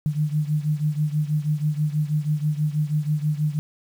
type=beating tone pair; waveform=sine; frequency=149.2 / 155.4 Hz; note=D3 / D#3; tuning=+28 / -2 cents; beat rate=6.2 Hz; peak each=-22 / -25 dBFS; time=0.06-3.59 s; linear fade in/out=0 ms; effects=8-bit